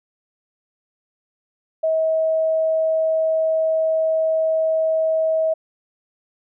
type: tone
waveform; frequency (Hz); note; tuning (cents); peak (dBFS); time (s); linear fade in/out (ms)
sine; 640; D#5; +49; -16; 1.83-5.54; 10
effects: none